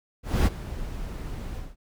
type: noise with ADSR envelope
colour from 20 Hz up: brown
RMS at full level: -17 dBFS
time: 0.23-1.76 s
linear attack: 230 ms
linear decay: 31 ms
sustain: -17 dB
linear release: 200 ms
effects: none